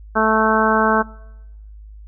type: harmonic tone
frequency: 219.3 Hz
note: A3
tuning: 6 cents flat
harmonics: 1 / 2 / 3 / 4 / 5 / 6 / 7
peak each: -21 / -21 / -21 / -21 / -21 / -21 / -21 dBFS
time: 0.15-1.03 s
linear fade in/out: 20 ms
effects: noise-tail reverb RT60 0.9 s tail -23 dB re dry + added 52 Hz sine -36 dBFS peak until 2.07 s